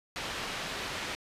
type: low-pass noise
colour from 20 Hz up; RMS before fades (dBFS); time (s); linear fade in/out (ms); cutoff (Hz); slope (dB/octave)
white; -37; 0.16-1.15; 0; 3300; 12
effects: resampled to 32000 Hz